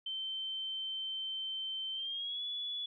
sine tone with pitch glide, 3100 to 3420 Hz, G7 to A7, -20 to -50 cents, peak -36 dBFS, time 0.06-2.86 s, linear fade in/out 5 ms, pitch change +170 cents, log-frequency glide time 1.93-2.44 s, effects none

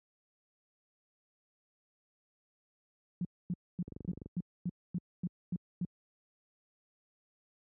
sine tone bursts, 177.1 Hz, F3, 24 cents sharp, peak -31 dBFS, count 10, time 3.21-5.85 s, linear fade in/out 2 ms, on 39 ms, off 250 ms
click train, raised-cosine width 3 ms, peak -31 dBFS, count 10, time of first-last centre 3.88-4.26 s, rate 23.7 Hz
effects high-pass 60 Hz 12 dB/octave

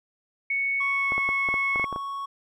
sine tone with pitch glide, 2217 to 2194 Hz, C#7 to C#7, 0 to -18 cents, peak -23 dBFS, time 0.5-1.85 s, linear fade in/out 5 ms, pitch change -18 cents, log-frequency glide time 0.89-1.15 s
triangle tone, 1108.7 Hz, C#6, in tune, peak -28 dBFS, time 0.8-2.26 s, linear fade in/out 10 ms
clicks, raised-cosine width 1 ms, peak -19 dBFS, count 10, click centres 1.121 / 1.18 / 1.29 / 1.488 / 1.541 / 1.759 / 1.797 / 1.842 / 1.927 / 1.961 s
effects none

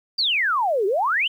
sine exponential two-way sweep, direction down then up, 4829 to 370 to 3182 Hz, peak -18 dBFS, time 0.18-1.28 s, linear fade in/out 10 ms, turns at 0.86 s, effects 9-bit

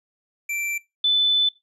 square / sine tone pair in turn, 2345 / 3506 Hz, D7 / A7, -3 / -7 cents, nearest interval perfect fifth, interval 696 cents, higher second, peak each -26 / -16 dBFS, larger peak second, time 0.49-0.78 / 1.04-1.49 s, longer second, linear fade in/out 5 ms, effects noise-tail reverb RT60 0.2 s tail -19 dB re dry + resampled to 32000 Hz

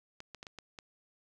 clicks, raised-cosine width 0.2 ms, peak -28 dBFS, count 6, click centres 0.204 / 0.347 / 0.429 / 0.468 / 0.587 / 0.788 s, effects none

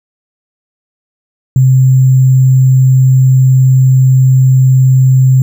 sine tone with sample-and-hold, 130.81 Hz, C3, in tune, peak -3 dBFS, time 1.56-5.42 s, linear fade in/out 2 ms, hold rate 7350 Hz, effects none

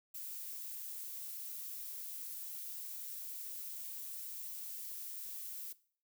violet noise, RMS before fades -45 dBFS, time 0.14-5.73 s, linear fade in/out 10 ms, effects noise-tail reverb RT60 0.5 s tail -19 dB re dry

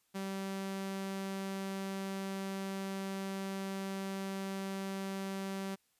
sawtooth tone, 193.8 Hz, G3, 20 cents flat, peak -33 dBFS, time 0.14-5.76 s, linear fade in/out 20 ms, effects white hiss -75 dBFS RMS until 5.99 s + resampled to 32000 Hz

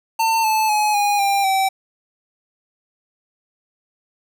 square tone with pitch steps, 899 / 871.9 / 845.6 / 820.1 / 795.4 / 771.4 Hz, A5 / A5 / G#5 / G#5 / G5 / G5, +37 / -16 / +31 / -22 / +25 / -28 cents, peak -16 dBFS, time 0.19-1.69 s, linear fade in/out 10 ms, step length 250 ms, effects none

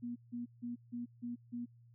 sine tone bursts, 240 Hz, B3, 49 cents flat, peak -38 dBFS, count 6, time 0.02-1.66 s, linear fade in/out 20 ms, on 140 ms, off 160 ms, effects added 118 Hz sine -59 dBFS peak until 1.94 s

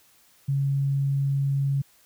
sine tone, 138.59 Hz, C#3, in tune, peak -21 dBFS, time 0.48-1.82 s, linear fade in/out 10 ms, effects white hiss -59 dBFS RMS until 2.05 s

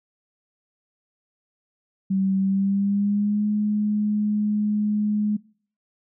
sine tone with pitch glide, 192.4 to 209.8 Hz, G3 to G#3, -32 to +18 cents, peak -19 dBFS, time 2.1-5.37 s, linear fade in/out 10 ms, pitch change +150 cents, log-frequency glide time 2.4-3.46 s, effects noise-tail reverb RT60 0.5 s tail -23 dB re dry

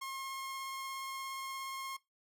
sawtooth tone with vibrato, 1074 Hz, C6, 45 cents sharp, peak -36 dBFS, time 0.01-1.97 s, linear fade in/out 10 ms, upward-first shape sine, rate 17 Hz, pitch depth 8 cents each way, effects noise-tail reverb RT60 0.2 s tail -20 dB re dry

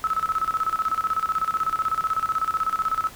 sine tone with tremolo, 1300 Hz, E6, 24 cents flat, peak -19 dBFS, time 0.04-3.09 s, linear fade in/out 0 ms, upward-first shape square, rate 16 Hz, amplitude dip 80%, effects pink hiss -44 dBFS RMS until 3.15 s

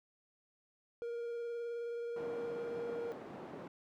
triangle tone with vibrato, 470.8 Hz, A#4, 17 cents sharp, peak -36 dBFS, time 1.02-3.12 s, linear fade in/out 0 ms, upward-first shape sine, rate 19 Hz, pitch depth 15 cents each way
white band-pass noise, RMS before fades -48 dBFS, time 2.16-3.68 s, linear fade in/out 5 ms, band 190 to 580 Hz, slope 12 dB/octave
effects none

